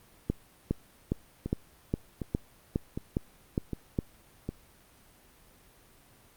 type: two click trains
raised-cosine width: 3 ms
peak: -20 / -14 dBFS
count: 5 / 10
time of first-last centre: 1.46-4.49 / 0.3-3.989 s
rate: 1.32 / 2.44 Hz
effects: pink hiss -59 dBFS RMS until 6.36 s + Opus 32 kbps